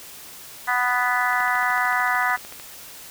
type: harmonic tone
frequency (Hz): 247.4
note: B3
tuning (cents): +3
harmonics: 3 / 4 / 5 / 6 / 7 / 8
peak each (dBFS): -26 / -26 / -26 / -26 / -26 / -26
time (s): 0.67-2.37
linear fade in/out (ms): 20
type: click train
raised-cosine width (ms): 0.3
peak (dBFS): -23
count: 18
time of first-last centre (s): 1.33-2.599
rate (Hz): 13.4
effects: white hiss -41 dBFS RMS until 3.1 s